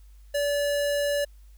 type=tone; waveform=square; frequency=576 Hz; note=D5; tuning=34 cents flat; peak=-24 dBFS; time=0.34-1.25 s; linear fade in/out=10 ms; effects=added 50 Hz sine -47 dBFS peak until 1.57 s + white hiss -66 dBFS RMS until 1.57 s